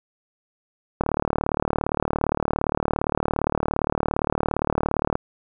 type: click train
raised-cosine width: 1 ms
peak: -7 dBFS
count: 156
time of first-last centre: 1.01-5.154 s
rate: 37.4 Hz
effects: none